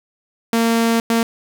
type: tone bursts at uneven times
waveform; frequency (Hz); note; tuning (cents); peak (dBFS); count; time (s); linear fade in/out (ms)
sawtooth; 229.4; A#3; -28; -10; 2; 0.53-1 / 1.1-1.23; 2
effects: none